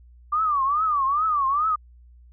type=tone with vibrato; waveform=sine; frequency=1174.7 Hz; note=D6; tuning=in tune; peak=-19 dBFS; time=0.32-1.76 s; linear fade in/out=10 ms; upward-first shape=triangle; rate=2.4 Hz; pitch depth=200 cents each way; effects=added 60 Hz sine -47 dBFS peak until 2.32 s